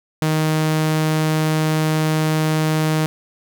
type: tone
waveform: sawtooth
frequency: 156.3 Hz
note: D#3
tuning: 8 cents sharp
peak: -12 dBFS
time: 0.22-3.06 s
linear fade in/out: 0 ms
effects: none